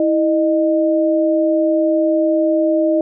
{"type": "tone pair together", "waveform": "sine", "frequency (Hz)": [325.5, 614.5], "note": ["E4", "D#5"], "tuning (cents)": [-22, -22], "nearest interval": "major seventh", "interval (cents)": 1100, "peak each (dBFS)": -15, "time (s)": [0, 3.01], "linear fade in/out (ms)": 2, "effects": []}